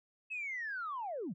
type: linear sweep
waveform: sine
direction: down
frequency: 2625 to 134.4 Hz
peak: -36 dBFS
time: 0.3-1.34 s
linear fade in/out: 20 ms
effects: tanh soft clip ceiling -32 dBFS